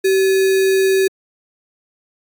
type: tone with sample-and-hold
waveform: sine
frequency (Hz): 383.4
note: G4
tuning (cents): -38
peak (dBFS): -11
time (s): 0.04-1.08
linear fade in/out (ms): 10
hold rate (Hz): 2100
effects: AAC 64 kbps